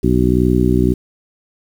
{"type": "harmonic tone", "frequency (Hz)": 61.74, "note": "B1", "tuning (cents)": 0, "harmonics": [1, 2, 3, 4, 5, 6], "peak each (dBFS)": [-18, -18, -18, -18, -18, -18], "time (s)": [0.03, 0.94], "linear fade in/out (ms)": 10, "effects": ["7-bit"]}